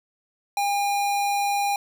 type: tone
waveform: square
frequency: 808 Hz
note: G#5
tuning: 48 cents flat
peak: -22 dBFS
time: 0.57-1.76 s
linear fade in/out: 2 ms
effects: none